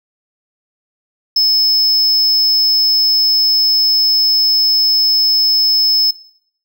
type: tone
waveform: triangle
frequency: 5220 Hz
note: E8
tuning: 18 cents flat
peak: -8 dBFS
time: 1.36-6.11 s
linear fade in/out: 5 ms
effects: noise-tail reverb RT60 0.6 s tail -17 dB re dry